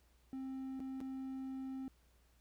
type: tone with dropouts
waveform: triangle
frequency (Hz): 264.5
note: C4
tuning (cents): +19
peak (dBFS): -39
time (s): 0.33-1.88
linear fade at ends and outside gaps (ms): 0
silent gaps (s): 0.795-0.803 / 1.004-1.012
effects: added 60 Hz sine -68 dBFS peak until 2.4 s + pink hiss -74 dBFS RMS until 2.4 s